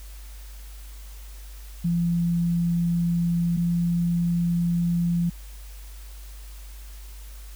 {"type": "tone pair in turn", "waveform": "sine", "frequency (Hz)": [171.2, 171.97], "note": ["F3", "F3"], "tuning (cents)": [-34, -26], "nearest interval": "unison", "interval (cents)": 8, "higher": "second", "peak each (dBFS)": -20, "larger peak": "neither", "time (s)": [[1.84, 3.57], [3.57, 5.3]], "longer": "neither", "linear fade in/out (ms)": 10, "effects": ["added 50 Hz sine -38 dBFS peak until 7.55 s", "white hiss -50 dBFS RMS until 7.55 s"]}